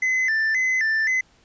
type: tone with vibrato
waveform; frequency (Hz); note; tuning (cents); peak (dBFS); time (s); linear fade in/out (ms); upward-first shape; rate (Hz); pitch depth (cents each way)
triangle; 1900; A#6; +33; -17; 0.02-1.21; 5; square; 1.9; 120
effects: pink hiss -58 dBFS RMS until 1.44 s + resampled to 16000 Hz